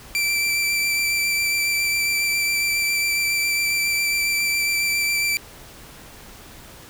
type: tone with vibrato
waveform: sawtooth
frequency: 2340 Hz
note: D7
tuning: 7 cents flat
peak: -16 dBFS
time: 0.15-5.37 s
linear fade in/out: 0 ms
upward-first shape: sine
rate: 7.3 Hz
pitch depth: 13 cents each way
effects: pink hiss -43 dBFS RMS until 6.89 s